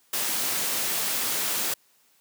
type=noise; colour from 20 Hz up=white; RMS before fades=-27 dBFS; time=0.13-1.74 s; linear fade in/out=5 ms; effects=white hiss -63 dBFS RMS until 2.2 s + high-pass 150 Hz 12 dB/octave